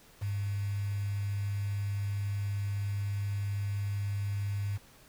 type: tone with quantisation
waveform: sine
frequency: 100.7 Hz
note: G2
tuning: 47 cents sharp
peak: -30 dBFS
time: 0.21-4.78 s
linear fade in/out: 20 ms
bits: 8
effects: pink hiss -58 dBFS RMS until 5.08 s